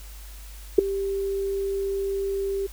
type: tone with ADSR envelope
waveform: sine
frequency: 392.6 Hz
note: G4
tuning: 3 cents sharp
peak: -6 dBFS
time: 0.78-2.67 s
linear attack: 8 ms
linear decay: 7 ms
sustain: -18 dB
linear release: 11 ms
effects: added 50 Hz sine -39 dBFS peak until 2.72 s + white hiss -48 dBFS RMS until 2.72 s

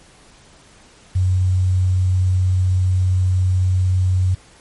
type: tone with quantisation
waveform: sine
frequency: 92.5 Hz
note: F#2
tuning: in tune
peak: -13 dBFS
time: 1.15-4.35 s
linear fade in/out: 10 ms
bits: 7
effects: pink hiss -48 dBFS RMS until 4.6 s + MP3 48 kbps

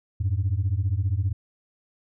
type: beating tone pair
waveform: sine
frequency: 89 / 104 Hz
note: F2 / G#2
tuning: +33 / +3 cents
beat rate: 15 Hz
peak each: -23 dBFS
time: 0.2-1.33 s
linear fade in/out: 10 ms
effects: tanh soft clip ceiling -17 dBFS

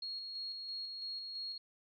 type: tone with tremolo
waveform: sine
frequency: 4296 Hz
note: C8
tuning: 45 cents sharp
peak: -39 dBFS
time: 0.02-1.58 s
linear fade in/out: 5 ms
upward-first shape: square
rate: 3 Hz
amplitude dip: 30%
effects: none

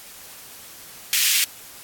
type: high-pass noise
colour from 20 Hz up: pink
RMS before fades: -19 dBFS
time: 1.13-1.44 s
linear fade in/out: 0 ms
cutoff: 2200 Hz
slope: 24 dB/octave
effects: white hiss -42 dBFS RMS until 1.83 s + AAC 64 kbps

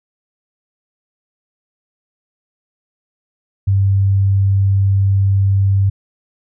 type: tone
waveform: sine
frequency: 98 Hz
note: G2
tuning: in tune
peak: -10 dBFS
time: 3.67-5.9 s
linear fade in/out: 10 ms
effects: none

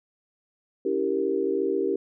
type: chord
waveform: sine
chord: C# diminished seventh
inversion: none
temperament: equal with one note detuned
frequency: 282.7 / 329.6 / 392 / 466.2 Hz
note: C#4 / E4 / G4 / Bb4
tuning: +34 / 0 / 0 / 0 cents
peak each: -31 / -30 / -25 / -29 dBFS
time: 0.85-1.96 s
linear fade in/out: 5 ms
effects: none

